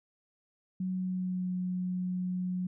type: tone with pitch glide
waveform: sine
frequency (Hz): 185.4 to 182.11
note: F#3 to F#3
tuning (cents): +4 to -27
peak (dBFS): -30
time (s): 0.8-2.67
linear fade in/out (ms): 5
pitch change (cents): -31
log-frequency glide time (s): 0.91-1.52
effects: none